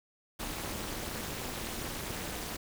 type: noise with amplitude modulation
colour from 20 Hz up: pink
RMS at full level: -34 dBFS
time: 0.39-2.57 s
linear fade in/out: 10 ms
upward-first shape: sine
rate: 269 Hz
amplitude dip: 100%
effects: none